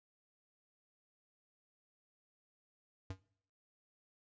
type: tone with exponential decay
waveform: square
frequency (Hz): 94.4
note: F#2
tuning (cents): +35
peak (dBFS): -38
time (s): 3.1-3.2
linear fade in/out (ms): 5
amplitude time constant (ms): 20
effects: noise-tail reverb RT60 0.6 s tail -22 dB re dry + resampled to 16000 Hz